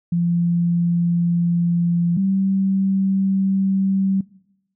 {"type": "tone pair in turn", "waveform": "sine", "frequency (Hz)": [172, 193.06], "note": ["F3", "G3"], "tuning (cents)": [-26, -26], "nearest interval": "major second", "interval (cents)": 200, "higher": "second", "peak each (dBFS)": -16, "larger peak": "neither", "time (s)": [[0.12, 2.17], [2.17, 4.21]], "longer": "first", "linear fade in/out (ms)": 5, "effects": ["noise-tail reverb RT60 0.9 s tail -22 dB re dry"]}